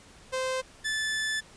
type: tone pair in turn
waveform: sawtooth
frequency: 519 / 1745.7 Hz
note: C5 / A6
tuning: -14 / -14 cents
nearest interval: octave + major sixth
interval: 2100 cents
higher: second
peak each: -24 dBFS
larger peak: neither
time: 0.32-0.62 / 0.84-1.41 s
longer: second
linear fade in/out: 20 ms
effects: pink hiss -53 dBFS RMS until 1.56 s + resampled to 22050 Hz